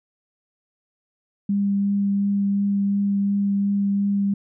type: tone with vibrato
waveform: sine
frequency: 200.1 Hz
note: G3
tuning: 36 cents sharp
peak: -18 dBFS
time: 1.49-4.34 s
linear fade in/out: 5 ms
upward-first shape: triangle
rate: 2.8 Hz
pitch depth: 10 cents each way
effects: none